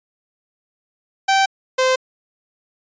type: tone pair in turn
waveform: sawtooth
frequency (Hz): 777 / 517.4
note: G5 / C5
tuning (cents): -16 / -19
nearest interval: perfect fifth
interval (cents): 703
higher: first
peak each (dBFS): -9 / -10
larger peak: first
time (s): 1.28-1.46 / 1.78-1.96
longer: neither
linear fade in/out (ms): 10
effects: resampled to 16000 Hz